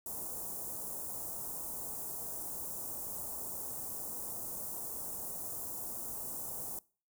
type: band-stop noise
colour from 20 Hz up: white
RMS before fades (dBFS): -41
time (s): 0.06-6.79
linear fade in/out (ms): 2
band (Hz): 960 to 7700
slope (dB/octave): 24
effects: noise-tail reverb RT60 0.4 s tail -23 dB re dry